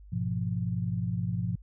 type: chord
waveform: sine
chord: F diminished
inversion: first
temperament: equal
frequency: 103.83 / 123.47 / 174.61 Hz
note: Ab2 / Cb3 / F3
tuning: 0 / 0 / 0 cents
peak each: -32 dBFS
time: 0.12-1.56 s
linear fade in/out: 10 ms
effects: added 50 Hz sine -47 dBFS peak until 1.62 s